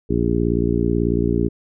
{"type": "harmonic tone", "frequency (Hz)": 58.2, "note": "A#1", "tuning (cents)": -2, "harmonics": [1, 2, 3, 4, 5, 6, 7], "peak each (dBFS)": [-24, -24, -24, -24, -24, -24, -24], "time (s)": [0.09, 1.49], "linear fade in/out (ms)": 20, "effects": []}